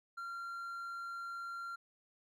triangle tone, 1379 Hz, F6, 22 cents flat, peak -39 dBFS, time 0.17-1.76 s, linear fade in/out 10 ms, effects none

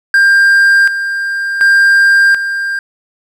triangle tone with tremolo, 1595 Hz, G6, 30 cents sharp, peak -3 dBFS, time 0.14-2.79 s, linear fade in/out 2 ms, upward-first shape square, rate 0.68 Hz, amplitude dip 65%, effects none

